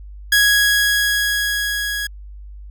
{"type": "tone with level ramp", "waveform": "sawtooth", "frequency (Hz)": 1661.2, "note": "G#6", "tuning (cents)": 0, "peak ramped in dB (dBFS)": [-7, -18], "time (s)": [0.32, 2.07], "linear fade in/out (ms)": 5, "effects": ["added 50 Hz sine -33 dBFS peak until 2.7 s"]}